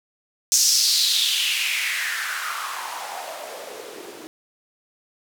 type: noise with band-pass filter sweep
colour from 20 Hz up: blue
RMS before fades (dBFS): -24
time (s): 0.52-4.27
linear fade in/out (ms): 0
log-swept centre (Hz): 6200 to 320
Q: 4.1
effects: none